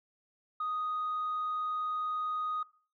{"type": "tone", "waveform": "sine", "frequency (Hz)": 1244.5, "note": "D#6", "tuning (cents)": 0, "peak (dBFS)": -30, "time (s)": [0.6, 2.63], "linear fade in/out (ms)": 5, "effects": ["noise-tail reverb RT60 0.4 s tail -20 dB re dry", "tanh soft clip ceiling -28 dBFS"]}